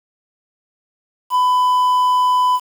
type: tone with quantisation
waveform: triangle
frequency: 1000 Hz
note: B5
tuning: 21 cents sharp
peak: -10 dBFS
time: 1.3-2.6 s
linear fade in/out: 50 ms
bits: 6
effects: none